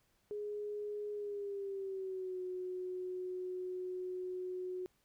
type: tone with pitch glide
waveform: sine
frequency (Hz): 416 to 366.4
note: G#4 to F#4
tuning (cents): +3 to -17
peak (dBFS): -38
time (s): 0.31-4.86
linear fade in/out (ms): 0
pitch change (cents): -220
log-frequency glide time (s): 1.13-2.41
effects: pink hiss -75 dBFS RMS until 5.04 s